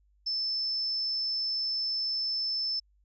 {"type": "tone", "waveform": "sine", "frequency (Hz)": 5274, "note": "E8", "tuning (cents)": 0, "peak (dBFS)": -28, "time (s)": [0.26, 2.8], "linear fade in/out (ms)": 10, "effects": ["added 50 Hz sine -63 dBFS peak until 3.04 s"]}